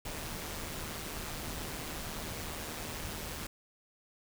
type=noise with amplitude modulation; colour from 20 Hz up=pink; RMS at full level=-38 dBFS; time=0.05-3.47 s; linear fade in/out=5 ms; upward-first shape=sine; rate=155 Hz; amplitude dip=50%; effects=none